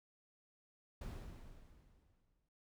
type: noise with exponential decay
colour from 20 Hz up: brown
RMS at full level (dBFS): -43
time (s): 1.01-2.49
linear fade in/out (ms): 5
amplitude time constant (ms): 320
effects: none